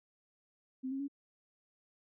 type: tone with pitch steps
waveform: sine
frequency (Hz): 260.1 / 270.2 / 280.7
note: C4 / C#4 / C#4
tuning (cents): -10 / -44 / +22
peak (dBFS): -35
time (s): 0.83-1.082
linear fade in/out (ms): 20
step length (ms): 84
effects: none